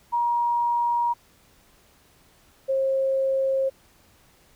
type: tone pair in turn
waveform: sine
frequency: 950 / 535.5 Hz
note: A#5 / C5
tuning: +33 / +40 cents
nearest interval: minor seventh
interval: 993 cents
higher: first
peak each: -20 dBFS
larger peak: neither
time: 0.12-1.14 / 2.68-3.7 s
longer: neither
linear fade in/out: 20 ms
effects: pink hiss -58 dBFS RMS until 4.55 s

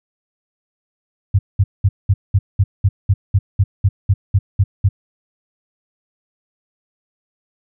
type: tone bursts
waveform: sine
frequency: 98 Hz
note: G2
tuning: in tune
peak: -8 dBFS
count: 15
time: 1.34-4.89 s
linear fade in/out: 10 ms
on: 50 ms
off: 200 ms
effects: none

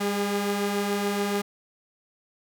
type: tone pair together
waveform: sawtooth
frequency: 200.9 / 408.8 Hz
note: G3 / G#4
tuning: +43 / -27 cents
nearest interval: octave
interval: 1230 cents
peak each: -23 / -24 dBFS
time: 0-1.42 s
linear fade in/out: 10 ms
effects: none

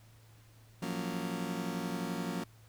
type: chord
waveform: 35% pulse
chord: Gb major seventh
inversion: third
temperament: just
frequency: 173.43 / 185 / 231.2 / 277.5 Hz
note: F3 / Gb3 / Bb3 / Db4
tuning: -12 / 0 / -14 / +2 cents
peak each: -37 / -39 / -39 / -40 dBFS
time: 0.82-2.44 s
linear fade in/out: 5 ms
effects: added 111 Hz sine -57 dBFS peak until 2.68 s + pink hiss -64 dBFS RMS until 2.68 s

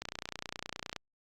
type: click train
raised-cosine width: 0.2 ms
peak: -20 dBFS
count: 29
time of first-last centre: 0.02-0.963 s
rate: 29.7 Hz
effects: Opus 48 kbps

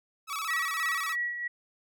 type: tone with vibrato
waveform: sawtooth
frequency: 1214 Hz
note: D#6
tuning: 43 cents flat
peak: -28 dBFS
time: 0.27-1.16 s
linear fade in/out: 50 ms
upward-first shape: square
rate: 17 Hz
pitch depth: 110 cents each way
type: tone with tremolo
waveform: sine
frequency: 1926 Hz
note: B6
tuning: 44 cents flat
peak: -27 dBFS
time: 0.48-1.48 s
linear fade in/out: 10 ms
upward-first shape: sine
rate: 3.1 Hz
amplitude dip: 55%
effects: none

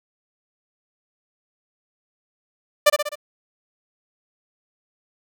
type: tone with echo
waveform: sawtooth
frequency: 592 Hz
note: D5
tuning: 14 cents sharp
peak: -6 dBFS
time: 2.86-2.9 s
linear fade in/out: 10 ms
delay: 64 ms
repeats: 4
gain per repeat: -5 dB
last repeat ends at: 3.156 s
effects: none

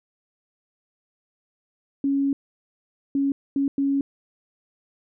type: tone bursts at uneven times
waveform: sine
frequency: 277.2 Hz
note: C#4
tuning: in tune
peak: -19 dBFS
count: 4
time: 2.04-2.33 / 3.15-3.32 / 3.56-3.68 / 3.78-4.01 s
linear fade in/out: 2 ms
effects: none

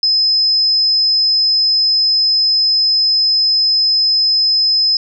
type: tone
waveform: sine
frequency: 5100 Hz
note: D#8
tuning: 42 cents sharp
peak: -10 dBFS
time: 0.03-4.97 s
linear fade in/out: 2 ms
effects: none

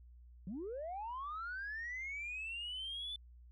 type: linear sweep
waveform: sine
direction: up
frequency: 165.3 to 3520 Hz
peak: -39 dBFS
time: 0.47-3.16 s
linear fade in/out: 2 ms
effects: tanh soft clip ceiling -37 dBFS + added 60 Hz sine -55 dBFS peak until 3.51 s

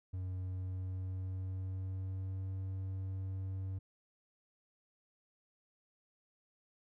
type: tone with pitch glide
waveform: triangle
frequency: 92.5 to 95.16 Hz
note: F#2 to F#2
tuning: 0 to +49 cents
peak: -35 dBFS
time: 0.13-3.79 s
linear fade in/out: 10 ms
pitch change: +49 cents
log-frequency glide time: 0.37-2.5 s
effects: none

